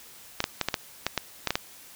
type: clicks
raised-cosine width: 0.2 ms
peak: -7 dBFS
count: 10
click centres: 0.404 / 0.441 / 0.613 / 0.686 / 0.742 / 1.066 / 1.177 / 1.473 / 1.506 / 1.555 s
effects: white hiss -49 dBFS RMS until 1.95 s